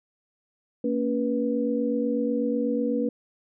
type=tone cluster; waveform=sine; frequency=230.5 / 278.6 / 486.2 Hz; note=A#3 / C#4 / B4; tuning=-19 / +9 / -27 cents; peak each=-27 dBFS; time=0.84-3.09 s; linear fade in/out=5 ms; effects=none